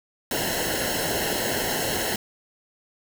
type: noise with comb filter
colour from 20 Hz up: pink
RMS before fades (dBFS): -26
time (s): 0.31-2.16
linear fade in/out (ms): 2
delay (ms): 0.84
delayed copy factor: -0.85
effects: none